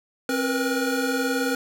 square tone cluster, 266.9 / 472.2 / 490.8 / 1435 Hz, C4 / A#4 / B4 / F6, +35 / +22 / -11 / +47 cents, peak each -26 / -32 / -29 / -30 dBFS, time 0.29-1.55 s, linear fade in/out 2 ms, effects none

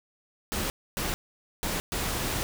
pink noise bursts at uneven times, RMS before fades -30 dBFS, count 4, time 0.52-0.7 / 0.97-1.14 / 1.63-1.8 / 1.92-2.43 s, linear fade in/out 0 ms, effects none

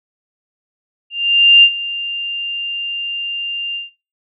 sine tone with ADSR envelope, 2794 Hz, F7, in tune, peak -3 dBFS, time 1.1-3.9 s, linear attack 530 ms, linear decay 62 ms, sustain -17 dB, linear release 150 ms, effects noise-tail reverb RT60 0.3 s tail -18 dB re dry

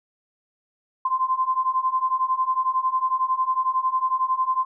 sine beating tone pair, 1032 / 1043 Hz, C6 / C6, -24 / -6 cents, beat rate 11 Hz, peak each -24 / -22 dBFS, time 1.05-4.65 s, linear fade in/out 5 ms, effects none

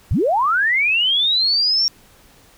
sine linear sweep, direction up, 54.3 to 5588 Hz, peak -14 dBFS, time 0.11-1.88 s, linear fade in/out 0 ms, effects pink hiss -50 dBFS RMS until 2.57 s

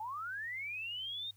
sine linear sweep, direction up, 830.6 to 3729 Hz, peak -38 dBFS, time 0-1.31 s, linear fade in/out 5 ms, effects added 100 Hz sine -63 dBFS peak until 1.36 s + white hiss -71 dBFS RMS until 1.36 s

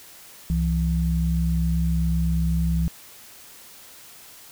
sine tone pair together, 66 / 166.31 Hz, C2 / E3, +16 / +16 cents, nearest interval octave + major third, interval 1600 cents, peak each -22 dBFS, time 0.5-2.88 s, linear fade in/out 0 ms, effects white hiss -46 dBFS RMS until 4.51 s

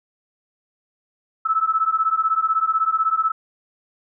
sine beating tone pair, 1300 / 1316 Hz, E6 / E6, -24 / -3 cents, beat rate 16 Hz, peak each -20 dBFS, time 1.45-3.32 s, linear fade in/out 10 ms, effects none

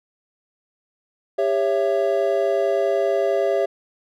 triangle chord, C# diminished, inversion second, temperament just, 399.1 / 554.4 / 665.2 Hz, G4 / C#5 / E5, +31 / 0 / +16 cents, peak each -20 / -20 / -20 dBFS, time 1.38-3.66 s, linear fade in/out 10 ms, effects none

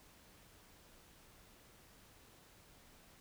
silence, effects pink hiss -63 dBFS RMS until 3.2 s

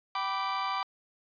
40% pulse chord, G major, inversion none, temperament equal with one note detuned, 772.3 / 987.8 / 1174.7 Hz, G5 / B5 / D6, -26 / 0 / 0 cents, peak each -35 / -34 / -31 dBFS, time 0.15-0.83 s, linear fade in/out 2 ms, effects resampled to 11025 Hz

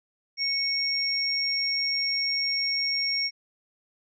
sine tone pair together, 2207 / 5551 Hz, C#7 / F8, -8 / -11 cents, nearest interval octave + major third, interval 1597 cents, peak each -30 / -25 dBFS, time 0.37-3.31 s, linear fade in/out 50 ms, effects none

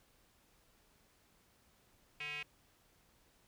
square tone with band-pass filter, 148.1 Hz, D3, 15 cents sharp, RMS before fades -43 dBFS, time 2.2-2.43 s, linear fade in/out 5 ms, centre 2500 Hz, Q 7, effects pink hiss -70 dBFS RMS until 3.47 s

